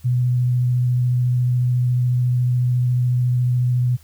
sine tone with vibrato, 124.1 Hz, B2, 9 cents sharp, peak -15 dBFS, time 0.04-3.97 s, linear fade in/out 20 ms, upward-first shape sine, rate 14 Hz, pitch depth 12 cents each way, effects added 80 Hz sine -47 dBFS peak until 4.03 s + white hiss -54 dBFS RMS until 4.03 s

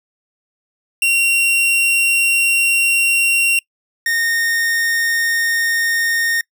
45% pulse tone pair in turn, 2748 / 1840.4 Hz, F7 / A#6, -29 / -23 cents, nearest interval perfect fifth, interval 694 cents, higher first, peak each -12 / -15 dBFS, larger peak first, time 1.02-3.59 / 4.06-6.41 s, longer first, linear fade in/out 2 ms, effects noise-tail reverb RT60 0.1 s tail -25 dB re dry

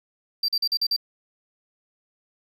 triangle tone bursts, 4699 Hz, D8, in tune, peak -19 dBFS, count 6, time 0.43-0.964 s, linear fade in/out 5 ms, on 54 ms, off 42 ms, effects none

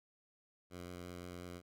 10% pulse tone with vibrato, 88.7 Hz, F2, 27 cents sharp, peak -38 dBFS, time 0.7-1.62 s, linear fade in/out 50 ms, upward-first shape sine, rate 5.7 Hz, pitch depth 13 cents each way, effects none

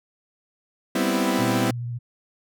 sawtooth chord, C major seventh, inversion second, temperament equal, 196 / 246.9 / 261.6 / 329.6 Hz, G3 / B3 / C4 / E4, 0 / 0 / 0 / 0 cents, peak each -22 dBFS, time 0.95-1.71 s, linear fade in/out 5 ms
sine tone with vibrato, 119.9 Hz, A#2, 49 cents sharp, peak -27 dBFS, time 1.38-1.99 s, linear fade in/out 20 ms, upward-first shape triangle, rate 14 Hz, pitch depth 29 cents each way
effects none

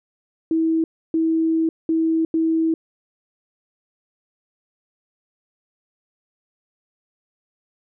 sine tone bursts at uneven times, 323.9 Hz, E4, 30 cents flat, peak -16 dBFS, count 4, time 0.51-0.84 / 1.14-1.69 / 1.89-2.25 / 2.34-2.74 s, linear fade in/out 2 ms, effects none

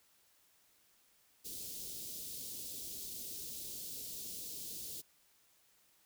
white band-stop noise, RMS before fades -45 dBFS, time 1.44-5.02 s, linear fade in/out 20 ms, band 480 to 3600 Hz, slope 24 dB/octave, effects white hiss -70 dBFS RMS until 6.05 s

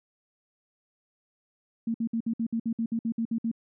sine tone bursts, 228.5 Hz, A#3, 34 cents flat, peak -25 dBFS, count 13, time 1.87-3.515 s, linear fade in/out 5 ms, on 73 ms, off 58 ms, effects none

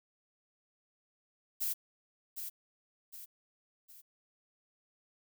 violet noise with echo, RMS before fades -34 dBFS, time 1.6-1.74 s, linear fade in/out 20 ms, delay 760 ms, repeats 3, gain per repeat -7 dB, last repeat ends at 4.02 s, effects none

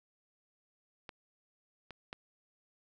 clicks, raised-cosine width 0.3 ms, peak -28 / -30 / -25 dBFS, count 3, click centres 1.092 / 1.907 / 2.129 s, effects none

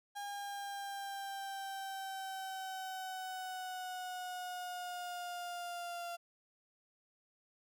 35% pulse linear sweep, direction down, 812 to 690 Hz, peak -39 dBFS, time 0.15-6.17 s, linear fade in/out 20 ms, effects none

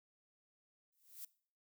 violet noise with exponential growth, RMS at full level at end -45 dBFS, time 0.92-1.25 s, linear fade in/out 5 ms, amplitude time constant 71 ms, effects noise-tail reverb RT60 0.5 s tail -21 dB re dry

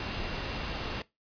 sine tone in noise, 2754 Hz, F7, 25 cents flat, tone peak -46 dBFS, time 0-1.02 s, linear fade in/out 2 ms, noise pink, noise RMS -35 dBFS, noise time 0-1.02 s, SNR -14 dB, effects noise-tail reverb RT60 0.2 s tail -20 dB re dry + resampled to 11025 Hz

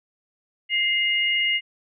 sine tone pair together, 2093 / 2858 Hz, C7 / F7, 0 / +39 cents, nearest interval perfect fourth, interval 539 cents, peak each -22 dBFS, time 0.69-1.61 s, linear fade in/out 50 ms, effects none

